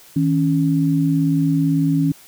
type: tone pair together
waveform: sine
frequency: 159.26 / 277.2 Hz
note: D#3 / C#4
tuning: +41 / 0 cents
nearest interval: minor seventh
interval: 959 cents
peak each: -17 dBFS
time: 0.16-2.12 s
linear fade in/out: 5 ms
effects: white hiss -46 dBFS RMS until 2.27 s